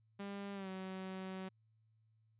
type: tone with pitch glide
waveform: sawtooth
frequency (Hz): 199.8 to 188.59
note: G3 to F#3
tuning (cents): +33 to +33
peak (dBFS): -39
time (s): 0.19-1.49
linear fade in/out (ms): 10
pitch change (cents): -100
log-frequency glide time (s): 0.54-0.69
effects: added 110 Hz sine -70 dBFS peak until 2.39 s + resampled to 8000 Hz